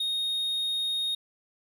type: tone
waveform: triangle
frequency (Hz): 3718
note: A#7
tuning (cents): -5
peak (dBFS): -25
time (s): 0-1.15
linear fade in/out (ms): 5
effects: 11-bit